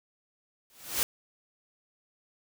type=noise with exponential growth; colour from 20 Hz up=white; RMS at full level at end=-24 dBFS; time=0.7-1.03 s; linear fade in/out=0 ms; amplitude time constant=71 ms; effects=none